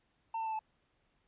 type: tone with pitch steps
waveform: triangle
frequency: 903 / 892.6 / 882.4 / 872.2 Hz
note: A5 / A5 / A5 / A5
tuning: +45 / +25 / +5 / -15 cents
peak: -32 dBFS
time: 0.34-0.592 s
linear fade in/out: 5 ms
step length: 63 ms
effects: pink hiss -75 dBFS RMS until 1.27 s + resampled to 8000 Hz